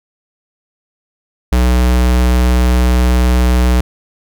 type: tone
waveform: square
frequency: 61.74 Hz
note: B1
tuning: in tune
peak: -9 dBFS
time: 1.52-3.81 s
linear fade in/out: 5 ms
effects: none